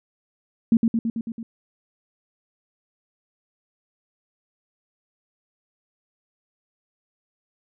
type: tone with echo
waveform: sine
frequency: 228.3 Hz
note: A#3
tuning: 36 cents flat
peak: -12 dBFS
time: 0.72-0.77 s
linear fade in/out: 2 ms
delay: 110 ms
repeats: 6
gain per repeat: -3 dB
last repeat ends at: 1.43 s
effects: none